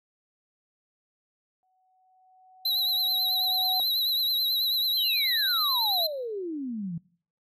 sine tone with exponential growth, 747 Hz, F#5, 16 cents sharp, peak -29 dBFS, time 1.63-3.8 s, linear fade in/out 0 ms, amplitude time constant 470 ms
square tone with vibrato, 3966 Hz, B7, 7 cents sharp, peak -24 dBFS, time 2.65-6.07 s, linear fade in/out 5 ms, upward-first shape triangle, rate 9.2 Hz, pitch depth 81 cents each way
sine exponential sweep, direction down, 3268 to 159.7 Hz, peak -30 dBFS, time 4.97-6.98 s, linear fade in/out 5 ms
effects noise-tail reverb RT60 0.5 s tail -22 dB re dry

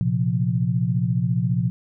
sine chord, Bb suspended second, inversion none, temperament just, 116.54 / 131.11 / 174.81 Hz, Bb2 / C3 / F3, 0 / +4 / +2 cents, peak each -23 dBFS, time 0.01-1.7 s, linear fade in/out 0 ms, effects none

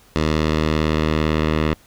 10% pulse tone with low-pass filter sweep, 77.78 Hz, D#2, in tune, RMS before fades -19 dBFS, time 0.16-1.74 s, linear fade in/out 0 ms, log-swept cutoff 4700 to 3000 Hz, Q 1.1, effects pink hiss -52 dBFS RMS until 1.86 s

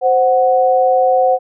sine tone pair together, 521.4 / 740 Hz, C5 / F#5, -6 / 0 cents, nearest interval tritone, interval 606 cents, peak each -12 dBFS, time 0.01-1.39 s, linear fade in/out 50 ms, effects none

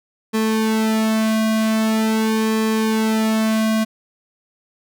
sawtooth tone with flanger, 220 Hz, A3, in tune, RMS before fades -18 dBFS, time 0.33-3.85 s, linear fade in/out 20 ms, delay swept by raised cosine 1.4 to 2.26 ms, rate 0.44 Hz, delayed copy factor -0.95, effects none

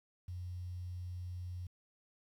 sine tone with quantisation, 90 Hz, F#2, 47 cents flat, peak -40 dBFS, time 0.28-1.67 s, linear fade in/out 5 ms, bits 11, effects none

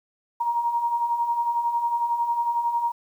sine beating tone pair, 933 / 944 Hz, A#5 / A#5, +1 / +22 cents, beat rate 11 Hz, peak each -30 / -22 dBFS, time 0.4-2.92 s, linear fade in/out 10 ms, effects 9-bit

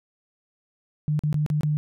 sine tone with dropouts, 150.5 Hz, D3, 43 cents sharp, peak -20 dBFS, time 1.08-1.77 s, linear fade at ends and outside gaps 0 ms, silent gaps 1.192-1.236 / 1.328-1.343 / 1.463-1.501 / 1.609-1.633 s, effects none

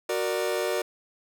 40% pulse chord, Gb augmented, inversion none, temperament equal with one note detuned, 370 / 466.2 / 592.8 Hz, Gb4 / Bb4 / D5, 0 / 0 / +16 cents, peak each -29 dBFS, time 0.09-0.82 s, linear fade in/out 5 ms, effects none

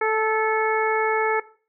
harmonic tone with a mistuned harmonic, 438.4 Hz, A4, 6 cents flat, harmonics 1 / 2 / 3 / 4 / 5, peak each -22 / -25 / -27 / -28 / -29 dBFS, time 0.01-1.4 s, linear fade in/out 5 ms, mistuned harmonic 4, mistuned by -20 cents, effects noise-tail reverb RT60 0.4 s tail -17 dB re dry

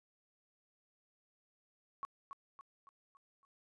sine tone with echo, 1108.7 Hz, C#6, in tune, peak -38 dBFS, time 2.03-2.05 s, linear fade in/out 0 ms, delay 280 ms, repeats 5, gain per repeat -6 dB, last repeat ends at 3.45 s, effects resampled to 24000 Hz

